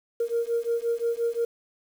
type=beating tone pair; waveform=sine; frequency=464.3 / 470 Hz; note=A#4 / A#4; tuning=-7 / +14 cents; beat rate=5.7 Hz; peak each=-26 dBFS; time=0.2-1.45 s; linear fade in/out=5 ms; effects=tanh soft clip ceiling -18 dBFS + 8-bit